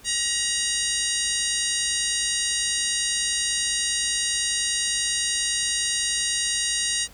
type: harmonic tone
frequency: 950 Hz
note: A#5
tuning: 33 cents sharp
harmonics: 2 / 3 / 4 / 5 / 6 / 7 / 8 / 9 / 10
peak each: -32 / -31 / -30 / -32 / -32 / -29 / -35 / -30 / -34 dBFS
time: 0.04-7.08 s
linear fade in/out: 50 ms
effects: added 50 Hz sine -50 dBFS peak until 7.13 s + pink hiss -50 dBFS RMS until 7.13 s